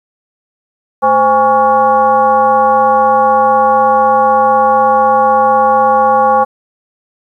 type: tone with frequency modulation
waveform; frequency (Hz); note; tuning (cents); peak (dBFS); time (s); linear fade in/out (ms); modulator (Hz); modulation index
sine; 819; G#5; -24; -6; 1.02-6.45; 20; 299; 1.1
effects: 8-bit